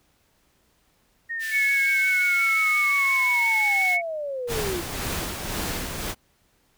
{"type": "linear sweep", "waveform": "sine", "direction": "down", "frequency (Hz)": [1864.7, 331.3], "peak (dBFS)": -27, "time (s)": [1.29, 4.82], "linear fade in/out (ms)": 20}
{"type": "high-pass noise", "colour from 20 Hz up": "pink", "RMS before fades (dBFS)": -37, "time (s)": [1.39, 3.98], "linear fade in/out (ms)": 50, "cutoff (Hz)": 1500, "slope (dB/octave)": 96}
{"type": "tone with vibrato", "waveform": "sine", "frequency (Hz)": 2204, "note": "C#7", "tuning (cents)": -11, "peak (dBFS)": -19, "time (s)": [1.51, 4.02], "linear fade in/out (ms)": 50, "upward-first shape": "sine", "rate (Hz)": 5.7, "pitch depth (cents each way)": 13}
{"type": "noise with tremolo", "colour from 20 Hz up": "pink", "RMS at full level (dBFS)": -28, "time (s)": [4.47, 6.15], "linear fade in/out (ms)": 50, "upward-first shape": "sine", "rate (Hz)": 1.9, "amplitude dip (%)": 40}
{"effects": ["pink hiss -65 dBFS RMS until 6.77 s"]}